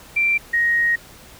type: tone pair in turn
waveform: sine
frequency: 2354 / 1876.2 Hz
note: D7 / A#6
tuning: +3 / +11 cents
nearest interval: major third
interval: 392 cents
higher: first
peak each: -15 dBFS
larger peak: neither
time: 0.16-0.38 / 0.53-0.96 s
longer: second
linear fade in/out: 10 ms
effects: pink hiss -44 dBFS RMS until 1.39 s